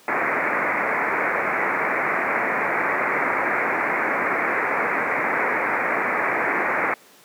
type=low-pass noise; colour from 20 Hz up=white; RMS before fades=-22 dBFS; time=0.08-6.94 s; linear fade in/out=2 ms; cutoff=2300 Hz; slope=96 dB/octave; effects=pink hiss -50 dBFS RMS until 7.24 s + high-pass 300 Hz 12 dB/octave